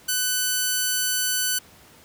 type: tone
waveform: 5% pulse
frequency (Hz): 1500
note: F#6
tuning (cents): +23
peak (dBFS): -10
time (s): 0.08-1.59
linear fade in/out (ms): 10
effects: pink hiss -51 dBFS RMS until 2.04 s + high-pass 60 Hz 12 dB/octave